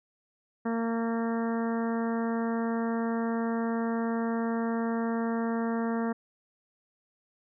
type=harmonic tone; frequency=229.3 Hz; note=A#3; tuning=28 cents flat; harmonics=1 / 2 / 3 / 4 / 5 / 6 / 7 / 8; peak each=-28 / -34 / -38 / -40 / -42 / -44 / -45 / -46 dBFS; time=0.65-6.13 s; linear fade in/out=10 ms; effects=none